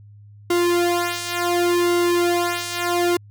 sawtooth tone with flanger, 349.2 Hz, F4, in tune, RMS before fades -20 dBFS, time 0.5-3.17 s, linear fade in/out 5 ms, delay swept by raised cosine 1.2 to 2.8 ms, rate 0.69 Hz, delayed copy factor -0.95, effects added 103 Hz sine -42 dBFS peak until 3.3 s

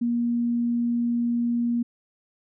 sine tone, 237.3 Hz, A#3, 31 cents sharp, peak -21 dBFS, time 0.01-1.83 s, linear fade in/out 10 ms, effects none

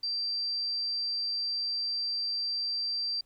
sine tone, 4699 Hz, D8, in tune, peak -29 dBFS, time 0.03-3.21 s, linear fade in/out 5 ms, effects pink hiss -70 dBFS RMS until 3.25 s

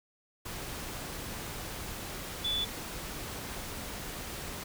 sine tone in noise, 3464 Hz, A7, 28 cents flat, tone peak -29 dBFS, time 2.44-2.65 s, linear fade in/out 10 ms, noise pink, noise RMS -40 dBFS, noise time 0.45-4.64 s, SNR +8 dB, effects none

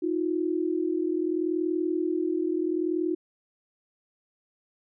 sine tone pair together, 317.3 / 358 Hz, D#4 / F4, +34 / +43 cents, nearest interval major second, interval 209 cents, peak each -27 dBFS, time 0.02-3.15 s, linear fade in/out 10 ms, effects none

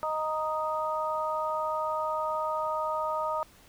harmonic tone, 311.1 Hz, D#4, in tune, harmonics 2 / 3 / 4, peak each -32 / -32 / -32 dBFS, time 0.03-3.43 s, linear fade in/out 0 ms, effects pink hiss -57 dBFS RMS until 3.68 s

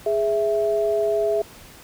sine tone pair together, 415.3 / 659.3 Hz, G#4 / E5, 0 / 0 cents, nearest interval minor sixth, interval 800 cents, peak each -21 dBFS, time 0.06-1.42 s, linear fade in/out 5 ms, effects pink hiss -45 dBFS RMS until 1.83 s

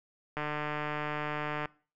click train, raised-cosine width 0.5 ms, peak -19 dBFS, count 194, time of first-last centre 0.37-1.657 s, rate 150 Hz, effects noise-tail reverb RT60 0.4 s tail -22 dB re dry

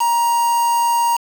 triangle tone with quantisation, 939 Hz, A#5, 12 cents sharp, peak -12 dBFS, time 0-1.17 s, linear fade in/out 10 ms, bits 4, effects none

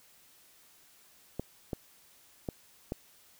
clicks, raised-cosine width 2 ms, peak -20 dBFS, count 4, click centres 1.396 / 1.732 / 2.488 / 2.921 s, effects white hiss -61 dBFS RMS until 3.39 s

